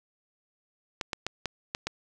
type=clicks; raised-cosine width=0.2 ms; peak=-13 dBFS; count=6; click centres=1.012 / 1.132 / 1.266 / 1.457 / 1.749 / 1.87 s; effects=none